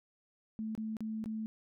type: tone with dropouts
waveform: sine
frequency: 219.1 Hz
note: A3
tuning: 7 cents flat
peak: -35 dBFS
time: 0.59-1.46 s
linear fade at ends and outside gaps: 0 ms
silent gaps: 0.751-0.777 / 0.968-1.006 / 1.241-1.259 s
effects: none